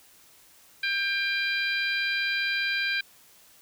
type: harmonic tone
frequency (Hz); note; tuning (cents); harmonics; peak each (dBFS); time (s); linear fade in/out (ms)
795; G5; +24; 2 / 3 / 4 / 5 / 6; -28 / -29 / -36 / -34 / -38; 0.83-3.01; 5
effects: white hiss -56 dBFS RMS until 3.61 s